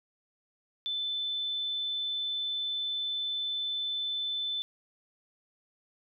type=tone; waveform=sine; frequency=3520 Hz; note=A7; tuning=in tune; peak=-30 dBFS; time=0.86-4.62 s; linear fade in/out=0 ms; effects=none